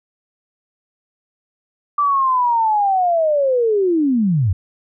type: linear sweep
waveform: sine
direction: down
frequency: 1174.7 to 82.41 Hz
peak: -13 dBFS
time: 1.98-4.53 s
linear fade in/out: 5 ms
effects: none